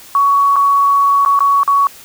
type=tone with dropouts; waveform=sine; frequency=1121 Hz; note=C#6; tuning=19 cents sharp; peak=-8 dBFS; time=0.15-1.87 s; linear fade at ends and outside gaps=1 ms; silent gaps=0.559-0.564 / 1.25-1.26 / 1.391-1.405 / 1.633-1.677 s; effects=white hiss -38 dBFS RMS until 2.04 s